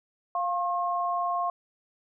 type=tone pair together; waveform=sine; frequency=700.9 / 1076 Hz; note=F5 / C6; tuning=+6 / +48 cents; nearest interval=perfect fifth; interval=742 cents; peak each=-28 dBFS; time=0.35-1.5 s; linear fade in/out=2 ms; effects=none